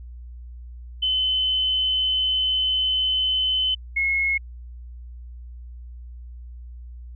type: tone pair in turn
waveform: sine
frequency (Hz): 3042 / 2172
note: F#7 / C#7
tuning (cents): +47 / -36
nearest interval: tritone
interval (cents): 583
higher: first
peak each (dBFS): -19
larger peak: neither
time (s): 1.02-3.75 / 3.96-4.38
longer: first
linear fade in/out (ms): 10
effects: added 60 Hz sine -36 dBFS peak until 7.15 s